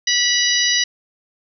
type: harmonic tone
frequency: 977 Hz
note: B5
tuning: 19 cents flat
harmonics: 2 / 3 / 4 / 5 / 6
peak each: -21 / -21 / -21 / -21 / -21 dBFS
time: 0.07-0.84 s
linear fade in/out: 5 ms
effects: none